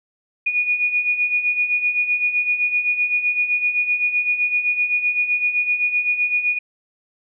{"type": "beating tone pair", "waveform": "sine", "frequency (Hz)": [2450, 2457.8], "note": ["D#7", "D#7"], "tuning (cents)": [-27, -22], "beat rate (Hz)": 7.8, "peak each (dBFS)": [-24, -18], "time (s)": [0.46, 6.59], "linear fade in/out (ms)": 10, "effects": []}